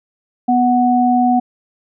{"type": "tone pair together", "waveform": "sine", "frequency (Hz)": [246.9, 740], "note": ["B3", "F#5"], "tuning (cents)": [0, 0], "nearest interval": "octave + perfect fifth", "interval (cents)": 1900, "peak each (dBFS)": -13, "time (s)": [0.48, 1.4], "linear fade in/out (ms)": 10, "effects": []}